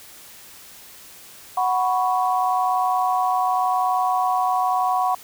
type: chord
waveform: sine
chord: F# suspended fourth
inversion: none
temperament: equal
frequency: 740 / 987.8 / 1108.7 Hz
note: F#5 / B5 / C#6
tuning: 0 / 0 / 0 cents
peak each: -20 / -24 / -24 dBFS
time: 1.57-5.15 s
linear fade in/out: 5 ms
effects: white hiss -44 dBFS RMS until 5.23 s